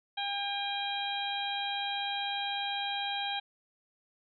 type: harmonic tone with a mistuned harmonic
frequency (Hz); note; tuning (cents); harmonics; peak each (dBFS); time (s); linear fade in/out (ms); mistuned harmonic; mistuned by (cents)
804; G5; +44; 1 / 2 / 3 / 4 / 5; -35 / -41 / -41 / -37 / -39; 0.17-3.4; 10; 5; -61
effects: none